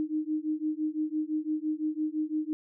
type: beating tone pair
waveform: sine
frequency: 305.6 / 311.5 Hz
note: D#4 / D#4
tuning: -31 / +2 cents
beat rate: 5.9 Hz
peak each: -31 dBFS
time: 0-2.53 s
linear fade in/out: 0 ms
effects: none